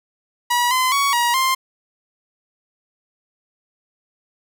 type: tone with pitch steps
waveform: sawtooth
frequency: 967 / 1026 / 1120 / 954 / 1051 Hz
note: B5 / C6 / C#6 / A#5 / C6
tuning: -37 / -34 / +18 / +40 / +7 cents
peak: -12 dBFS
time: 0.5-1.55 s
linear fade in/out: 10 ms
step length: 210 ms
effects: none